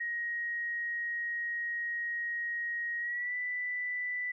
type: tone with pitch glide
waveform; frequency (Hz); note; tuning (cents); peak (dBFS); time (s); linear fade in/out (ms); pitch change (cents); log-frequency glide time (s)
sine; 1884 to 1982.2; A#6 to B6; +18 to +6; -32; 0-4.32; 10; +88; 2.99-3.35
effects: none